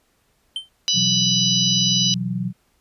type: tone with exponential decay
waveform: triangle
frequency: 3108 Hz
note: G7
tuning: 16 cents flat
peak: -19 dBFS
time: 0.56-0.69 s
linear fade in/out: 2 ms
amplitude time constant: 28 ms
type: harmonic tone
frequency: 987.8 Hz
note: B5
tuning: in tune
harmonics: 3 / 4 / 5 / 6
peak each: -21 / -22 / -23 / -24 dBFS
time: 0.88-2.14 s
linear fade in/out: 0 ms
type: chord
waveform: sine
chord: B suspended fourth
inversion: none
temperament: equal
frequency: 123.47 / 164.81 / 185 Hz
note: B2 / E3 / F#3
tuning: 0 / 0 / 0 cents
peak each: -27 / -29 / -24 dBFS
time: 0.93-2.53 s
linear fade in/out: 50 ms
effects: pink hiss -64 dBFS RMS until 2.8 s + resampled to 32000 Hz